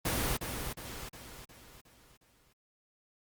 pink noise with echo, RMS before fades -31 dBFS, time 0.05-0.37 s, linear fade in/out 5 ms, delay 360 ms, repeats 6, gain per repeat -6 dB, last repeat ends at 2.53 s, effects Opus 24 kbps

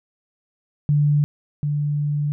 sine tone pair in turn, 146.83 / 146.83 Hz, D3 / D3, 0 / 0 cents, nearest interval unison, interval 0 cents, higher neither, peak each -14 / -19 dBFS, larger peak first, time 0.89-1.24 / 1.63-2.32 s, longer second, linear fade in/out 0 ms, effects none

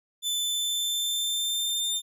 sawtooth tone with pitch glide, 3520 to 3598 Hz, A7 to A7, 0 to +38 cents, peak -23 dBFS, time 0.22-2.02 s, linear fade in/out 50 ms, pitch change +38 cents, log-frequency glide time 0.4-1.83 s, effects none

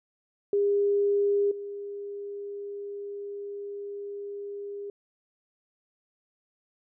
sine tone with level steps, 404.7 Hz, G#4, 45 cents flat, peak -21 / -34 dBFS, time 0.53-4.9 s, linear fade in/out 2 ms, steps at 1.51 s, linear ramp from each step 5 ms, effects none

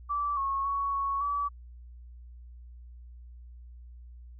sine tone with pitch steps, 1160 / 1096 / 1116 / 1109 / 1147 Hz, D6 / C#6 / C#6 / C#6 / D6, -22 / -20 / +11 / 0 / -41 cents, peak -27 dBFS, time 0.09-1.49 s, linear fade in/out 20 ms, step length 280 ms, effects added 60 Hz sine -45 dBFS peak until 4.39 s

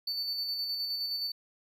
triangle tone with tremolo, 4500 Hz, C#8, 25 cents sharp, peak -29 dBFS, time 0.07-1.32 s, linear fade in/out 5 ms, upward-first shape square, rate 9.6 Hz, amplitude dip 30%, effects none

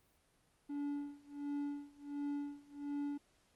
triangle tone with tremolo, 287.4 Hz, D4, 37 cents flat, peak -34 dBFS, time 0.69-3.18 s, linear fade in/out 10 ms, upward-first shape sine, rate 1.4 Hz, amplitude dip 95%, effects pink hiss -73 dBFS RMS until 3.55 s + Opus 32 kbps

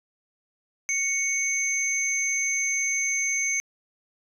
sine tone pair together, 2217 / 6271 Hz, C#7 / G8, 0 / 0 cents, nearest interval octave + tritone, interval 1800 cents, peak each -25 dBFS, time 0.89-3.6 s, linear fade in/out 0 ms, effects tanh soft clip ceiling -16 dBFS + 10-bit

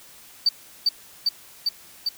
triangle tone with echo, 4610 Hz, D8, 33 cents flat, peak -11 dBFS, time 0.46-0.49 s, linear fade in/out 5 ms, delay 400 ms, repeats 4, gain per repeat -2 dB, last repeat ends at 2.09 s, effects tanh soft clip ceiling -13 dBFS + white hiss -48 dBFS RMS until 2.17 s

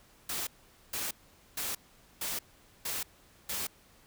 white noise bursts, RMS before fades -35 dBFS, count 6, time 0.29-3.67 s, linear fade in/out 5 ms, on 180 ms, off 460 ms, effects pink hiss -61 dBFS RMS until 4.06 s

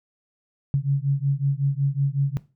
sine beating tone pair, 136.8 / 142.2 Hz, C#3 / C#3, -23 / +45 cents, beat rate 5.4 Hz, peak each -22 dBFS, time 0.74-2.37 s, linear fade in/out 0 ms, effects noise-tail reverb RT60 0.3 s tail -18 dB re dry

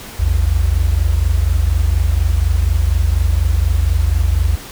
sine tone pair together, 58.27 / 82.41 Hz, A#1 / E2, 0 / 0 cents, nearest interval tritone, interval 600 cents, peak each -14 dBFS, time 0.19-4.56 s, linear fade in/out 10 ms, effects pink hiss -33 dBFS RMS until 4.71 s

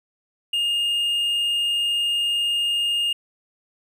triangle tone, 2833 Hz, F7, 24 cents sharp, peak -18 dBFS, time 0.53-3.13 s, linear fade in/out 5 ms, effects none

